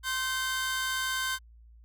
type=tone cluster; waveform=sawtooth; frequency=1050 / 1545 / 3654 Hz; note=C6 / G6 / A#7; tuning=+6 / -26 / -35 cents; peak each=-31 / -27 / -36 dBFS; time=0.03-1.39 s; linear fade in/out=50 ms; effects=added 57 Hz sine -51 dBFS peak until 1.84 s